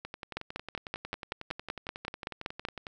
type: two click trains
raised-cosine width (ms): 0.3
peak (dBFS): -23 / -17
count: 32 / 13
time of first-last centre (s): 0.05-2.868 / 0.37-2.651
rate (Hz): 11 / 5.26
effects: none